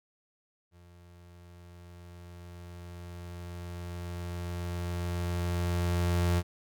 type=tone with level ramp; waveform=35% pulse; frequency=87.31 Hz; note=F2; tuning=in tune; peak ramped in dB=-52 to -22 dBFS; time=0.71-6.43 s; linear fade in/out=50 ms; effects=none